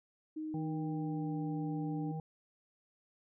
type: tone with pitch glide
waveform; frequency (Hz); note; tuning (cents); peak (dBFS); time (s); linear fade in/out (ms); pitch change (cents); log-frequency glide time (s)
sine; 311.1 to 298.9; D#4 to D4; 0 to +31; -37; 0.36-2.12; 10; -69; 0.6-1.36
type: harmonic tone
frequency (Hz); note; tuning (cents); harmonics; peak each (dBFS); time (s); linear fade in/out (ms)
158.3; D#3; +30; 1 / 3 / 5; -37 / -49 / -47; 0.54-2.2; 2
effects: none